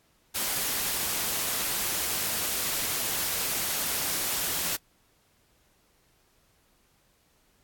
white noise, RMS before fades -29 dBFS, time 0.34-4.77 s, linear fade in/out 20 ms, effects pink hiss -66 dBFS RMS until 7.63 s + AAC 64 kbps

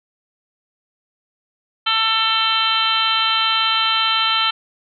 harmonic tone, 445.5 Hz, A4, 22 cents sharp, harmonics 2 / 3 / 4 / 5 / 6 / 7 / 8 / 9, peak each -27 / -20 / -29 / -29 / -25 / -19 / -30 / -24 dBFS, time 1.86-4.51 s, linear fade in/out 10 ms, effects none

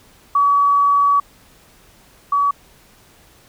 sine tone pair in turn, 1137 / 1137 Hz, C#6 / C#6, +44 / +44 cents, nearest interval unison, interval 0 cents, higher neither, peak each -11 / -13 dBFS, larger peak first, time 0.35-1.2 / 2.32-2.51 s, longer first, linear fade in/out 5 ms, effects pink hiss -50 dBFS RMS until 3.48 s

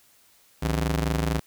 sawtooth ring-modulated tone, 110.6 Hz, A2, 9 cents sharp, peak -16 dBFS, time 0.62-1.4 s, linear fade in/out 10 ms, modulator 43.1 Hz, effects white hiss -59 dBFS RMS until 1.46 s

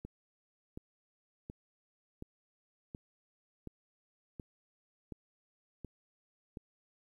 click train, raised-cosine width 3 ms, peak -30 dBFS, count 10, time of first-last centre 0.05-6.572 s, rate 1.38 Hz, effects 11-bit

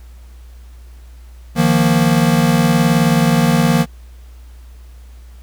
square chord, Eb suspended second, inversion none, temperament equal, 155.56 / 174.61 / 233.1 Hz, Eb3 / F3 / Bb3, 0 / 0 / 0 cents, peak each -16 dBFS, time 1.55-3.86 s, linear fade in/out 50 ms, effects added 60 Hz sine -35 dBFS peak until 5.42 s + pink hiss -52 dBFS RMS until 5.42 s

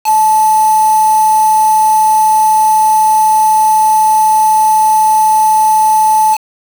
sine tone with quantisation, 868 Hz, A5, 24 cents flat, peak -6 dBFS, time 0.04-6.38 s, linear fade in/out 50 ms, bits 3, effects none

